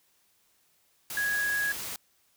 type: tone in noise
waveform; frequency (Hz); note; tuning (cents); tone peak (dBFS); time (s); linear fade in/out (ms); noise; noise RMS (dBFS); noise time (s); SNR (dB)
sine; 1661.2; G#6; 0; -26; 1.17-1.72; 2; white; -37; 1.1-1.96; +8
effects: white hiss -68 dBFS RMS until 2.36 s